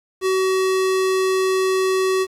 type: tone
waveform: square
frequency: 377.6 Hz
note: F#4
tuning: 35 cents sharp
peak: -17 dBFS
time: 0.21-2.27 s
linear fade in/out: 50 ms
effects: low-pass 11000 Hz 12 dB/octave + 8-bit